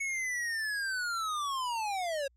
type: linear sweep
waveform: square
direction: down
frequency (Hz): 2217 to 535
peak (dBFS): -32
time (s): 0-2.28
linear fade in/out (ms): 10
effects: added 60 Hz sine -64 dBFS peak until 2.36 s + low-pass 10000 Hz 12 dB/octave